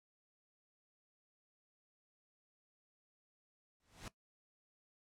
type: noise with exponential growth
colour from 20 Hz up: pink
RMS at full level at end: -45 dBFS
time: 3.8-4.08 s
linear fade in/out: 1 ms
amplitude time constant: 60 ms
effects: noise-tail reverb RT60 0.1 s tail -17 dB re dry + low-pass 9000 Hz 12 dB/octave